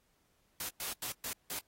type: noise bursts at uneven times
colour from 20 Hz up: white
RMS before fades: -39 dBFS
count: 5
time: 0.6-0.69 / 0.8-0.93 / 1.02-1.12 / 1.24-1.33 / 1.5-1.59 s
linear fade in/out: 2 ms
effects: pink hiss -74 dBFS RMS until 1.67 s + AAC 48 kbps